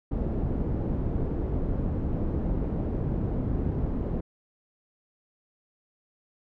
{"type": "low-pass noise", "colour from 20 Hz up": "pink", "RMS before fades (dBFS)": -28, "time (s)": [0.11, 4.21], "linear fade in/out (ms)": 10, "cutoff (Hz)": 370, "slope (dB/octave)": 12, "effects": []}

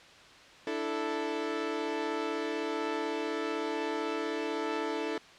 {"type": "chord", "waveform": "sawtooth", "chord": "D suspended second", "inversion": "none", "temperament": "equal", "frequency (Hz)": [293.7, 329.6, 440], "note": ["D4", "E4", "A4"], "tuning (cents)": [0, 0, 0], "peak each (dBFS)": [-34, -32, -30], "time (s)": [0.67, 5.18], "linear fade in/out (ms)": 2, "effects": ["white hiss -53 dBFS RMS until 5.38 s", "low-pass 4000 Hz 12 dB/octave"]}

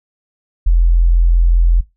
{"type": "tone", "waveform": "sine", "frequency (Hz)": 42.62, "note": "F1", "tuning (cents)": -41, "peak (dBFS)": -7, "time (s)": [0.66, 1.81], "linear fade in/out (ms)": 10, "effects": ["noise-tail reverb RT60 0.2 s tail -18 dB re dry"]}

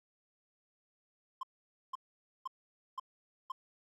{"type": "tone bursts", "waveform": "triangle", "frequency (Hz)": 1049, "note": "C6", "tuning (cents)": 4, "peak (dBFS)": -34, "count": 5, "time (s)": [1.41, 3.52], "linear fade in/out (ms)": 5, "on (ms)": 22, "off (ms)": 500, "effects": []}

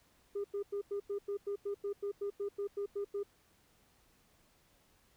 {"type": "tone bursts", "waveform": "sine", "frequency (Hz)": 403.7, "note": "G#4", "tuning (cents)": -49, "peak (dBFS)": -32, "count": 16, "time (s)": [0.35, 3.233], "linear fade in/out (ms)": 10, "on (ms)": 93, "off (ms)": 93, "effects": ["tanh soft clip ceiling -32 dBFS", "pink hiss -69 dBFS RMS until 5.16 s"]}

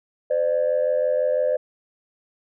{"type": "tone pair together", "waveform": "sine", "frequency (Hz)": [513, 599], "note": ["C5", "D5"], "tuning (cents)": [-34, 34], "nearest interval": "minor third", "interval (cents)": 268, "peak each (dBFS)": -20, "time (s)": [0.3, 1.57], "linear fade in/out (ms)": 10, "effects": ["tanh soft clip ceiling -13 dBFS"]}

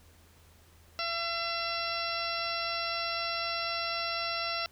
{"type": "harmonic tone with a mistuned harmonic", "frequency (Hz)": 676, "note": "E5", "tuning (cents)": 43, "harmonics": [1, 2, 3, 4, 5, 6, 7, 8], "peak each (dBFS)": [-38, -36, -41, -38, -44, -40, -41, -39], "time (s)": [0.99, 4.66], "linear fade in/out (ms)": 0, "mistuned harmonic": 7, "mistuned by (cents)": -20, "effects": ["added 82 Hz sine -59 dBFS peak until 4.71 s", "pink hiss -61 dBFS RMS until 4.71 s"]}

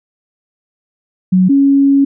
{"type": "tone pair in turn", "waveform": "sine", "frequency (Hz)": [185, 277.2], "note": ["F#3", "C#4"], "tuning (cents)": [0, 0], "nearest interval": "perfect fifth", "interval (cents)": 700, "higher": "second", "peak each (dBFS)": -6, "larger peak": "neither", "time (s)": [[1.32, 1.49], [1.49, 2.05]], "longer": "second", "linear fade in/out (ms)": 10, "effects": []}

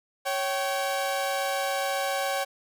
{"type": "tone pair together", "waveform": "sawtooth", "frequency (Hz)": [554.4, 770.7], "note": ["C#5", "G5"], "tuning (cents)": [0, -30], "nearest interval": "tritone", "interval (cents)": 570, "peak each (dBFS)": -25, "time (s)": [0.25, 2.45], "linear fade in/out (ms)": 20, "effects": []}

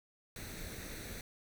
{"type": "noise with comb filter", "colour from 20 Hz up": "pink", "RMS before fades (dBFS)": -45, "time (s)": [0.36, 1.21], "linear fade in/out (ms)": 2, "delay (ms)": 0.49, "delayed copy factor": 0.6, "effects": []}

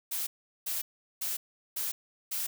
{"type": "noise bursts", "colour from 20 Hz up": "blue", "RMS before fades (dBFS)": -33, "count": 5, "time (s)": [0.11, 2.47], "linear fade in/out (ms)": 10, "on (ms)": 160, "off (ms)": 390, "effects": []}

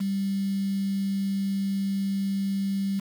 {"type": "tone with quantisation", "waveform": "sine", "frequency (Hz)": 196, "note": "G3", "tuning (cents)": 0, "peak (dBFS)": -24, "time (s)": [0, 3], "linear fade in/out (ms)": 10, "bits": 7, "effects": []}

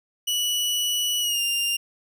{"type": "tone with pitch glide", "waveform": "sawtooth", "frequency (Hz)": [2946, 2797], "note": ["F#7", "F7"], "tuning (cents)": [-8, 2], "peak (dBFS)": -19, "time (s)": [0.27, 1.77], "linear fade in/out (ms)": 10, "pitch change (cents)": -90, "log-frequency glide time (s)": [1.2, 1.41], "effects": []}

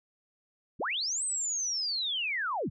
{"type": "linear two-way sweep", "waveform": "sine", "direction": "up then down", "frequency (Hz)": [61.74, 8350, 61.74], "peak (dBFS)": -29, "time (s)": [0.79, 2.7], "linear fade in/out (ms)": 20, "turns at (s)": 1.24, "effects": []}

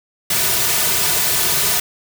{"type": "noise with comb filter", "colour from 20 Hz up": "white", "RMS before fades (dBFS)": -17, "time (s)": [0.3, 1.8], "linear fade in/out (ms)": 5, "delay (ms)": 3.7, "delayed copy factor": -0.9, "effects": []}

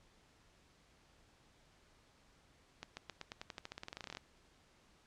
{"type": "accelerating click train", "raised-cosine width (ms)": 0.2, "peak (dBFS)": -27, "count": 22, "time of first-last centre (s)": [2.83, 4.171], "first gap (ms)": 140, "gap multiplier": 0.91, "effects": ["pink hiss -68 dBFS RMS until 5.06 s", "low-pass 7000 Hz 12 dB/octave"]}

